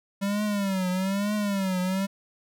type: tone with vibrato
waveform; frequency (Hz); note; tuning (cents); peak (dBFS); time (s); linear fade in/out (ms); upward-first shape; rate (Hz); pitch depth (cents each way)
square; 195.8; G3; -2; -25; 0.21-2.07; 20; triangle; 1.1; 140
effects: none